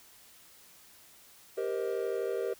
triangle chord, C minor seventh, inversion second, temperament just, 392.4 / 470.9 / 523.3 / 627.9 Hz, G4 / Bb4 / C5 / Eb5, +2 / +18 / 0 / +16 cents, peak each -32 / -32 / -37 / -38 dBFS, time 1.57-2.54 s, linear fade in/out 10 ms, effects white hiss -57 dBFS RMS until 2.59 s

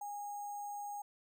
sine tone with sample-and-hold, 818 Hz, G#5, 26 cents flat, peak -40 dBFS, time 0.01-1.02 s, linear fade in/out 5 ms, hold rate 7350 Hz, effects none

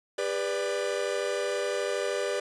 45% pulse chord, G major, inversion none, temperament equal with one note detuned, 401.6 / 493.9 / 587.3 Hz, G4 / B4 / D5, +42 / 0 / 0 cents, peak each -32 dBFS, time 0.18-2.4 s, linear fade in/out 5 ms, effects resampled to 22050 Hz

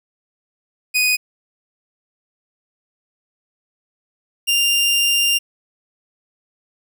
sawtooth tone pair in turn, 2489 / 2794 Hz, D#7 / F7, 0 / 0 cents, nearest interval major second, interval 200 cents, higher second, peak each -11 dBFS, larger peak neither, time 0.94-1.17 / 4.47-5.39 s, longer second, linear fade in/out 20 ms, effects none

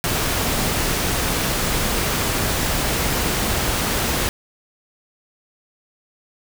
pink noise, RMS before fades -21 dBFS, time 0.04-4.29 s, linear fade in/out 0 ms, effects none

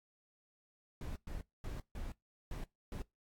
brown noise bursts at uneven times, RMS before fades -42 dBFS, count 6, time 1.01-1.16 / 1.27-1.41 / 1.64-1.8 / 1.95-2.12 / 2.51-2.64 / 2.92-3.02 s, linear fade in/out 2 ms, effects noise-tail reverb RT60 0.2 s tail -23 dB re dry + AAC 64 kbps

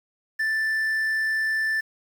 triangle tone, 1765 Hz, A6, 5 cents sharp, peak -20 dBFS, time 0.39-1.81 s, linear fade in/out 10 ms, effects 8-bit

